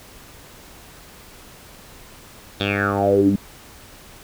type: tone with low-pass filter sweep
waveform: 10% pulse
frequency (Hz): 100.2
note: G2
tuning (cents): +38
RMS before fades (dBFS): -18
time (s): 2.6-3.36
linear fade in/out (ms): 5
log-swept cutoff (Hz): 3700 to 210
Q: 7.8
effects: pink hiss -44 dBFS RMS until 4.23 s